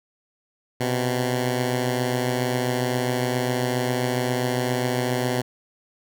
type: beating tone pair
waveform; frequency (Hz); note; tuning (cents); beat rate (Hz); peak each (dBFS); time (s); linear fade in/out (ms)
10% pulse; 124.6 / 132; B2 / C3; +16 / +16; 7.4; -14 / -23; 0.8-5.42; 10
effects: none